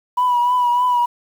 sine tone with vibrato, 980 Hz, B5, 14 cents flat, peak -12 dBFS, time 0.17-1.06 s, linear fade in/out 10 ms, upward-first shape triangle, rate 3.3 Hz, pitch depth 42 cents each way, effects tanh soft clip ceiling -10 dBFS + 7-bit

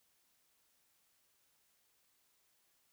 silence, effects white hiss -75 dBFS RMS until 2.92 s

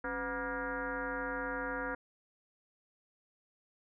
sine tone with frequency modulation, 959 Hz, A#5, 49 cents sharp, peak -34 dBFS, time 0.04-1.95 s, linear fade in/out 5 ms, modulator 228 Hz, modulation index 3.3, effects none

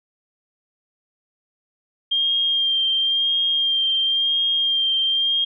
sine tone with vibrato, 3200 Hz, G7, 35 cents sharp, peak -17 dBFS, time 2.11-5.45 s, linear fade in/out 10 ms, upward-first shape sine, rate 0.96 Hz, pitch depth 22 cents each way, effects none

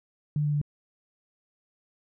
sine tone with pitch steps, 148.9 / 147.7 / 146.51 Hz, D3 / D3 / D3, +24 / +10 / -4 cents, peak -23 dBFS, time 0.36-0.615 s, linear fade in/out 2 ms, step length 85 ms, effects none

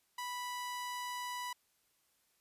sawtooth tone, 986 Hz, B5, 3 cents flat, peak -35 dBFS, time 0.18-1.53 s, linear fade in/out 5 ms, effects white hiss -75 dBFS RMS until 2.4 s + resampled to 32000 Hz

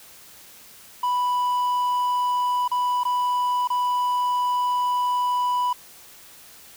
triangle tone with dropouts, 987.8 Hz, B5, in tune, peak -18 dBFS, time 1.03-5.73 s, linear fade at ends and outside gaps 5 ms, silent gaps 2.679-2.714 / 3.035-3.051 / 3.675-3.701 s, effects white hiss -47 dBFS RMS until 6.76 s

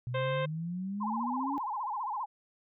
sine exponential sweep, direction up, 120.8 to 289.3 Hz, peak -33 dBFS, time 0.07-1.58 s, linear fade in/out 0 ms
harmonic tone, 523.3 Hz, C5, in tune, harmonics 1 / 2 / 3 / 4 / 5 / 6 / 7, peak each -31 / -37 / -41 / -43 / -45 / -47 / -48 dBFS, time 0.14-0.46 s, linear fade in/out 10 ms
sine tone with vibrato, 932.3 Hz, A#5, in tune, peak -32 dBFS, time 1-2.26 s, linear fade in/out 20 ms, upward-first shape sine, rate 15 Hz, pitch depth 230 cents each way
effects none

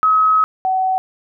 sine tone pair in turn, 1277 / 753.5 Hz, D#6 / F#5, +45 / +31 cents, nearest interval major sixth, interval 914 cents, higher first, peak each -10 / -14 dBFS, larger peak first, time 0.03-0.44 / 0.65-0.98 s, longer first, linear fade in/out 0 ms, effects none

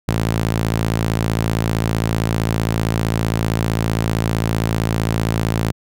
sawtooth tone with high-pass filter, 55.4 Hz, A1, 13 cents sharp, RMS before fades -19 dBFS, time 0.08-5.72 s, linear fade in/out 5 ms, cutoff 110 Hz, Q 1.3, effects none

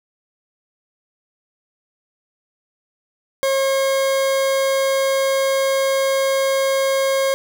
40% pulse tone, 540 Hz, C#5, 45 cents flat, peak -15 dBFS, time 3.43-7.34 s, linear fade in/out 0 ms, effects none

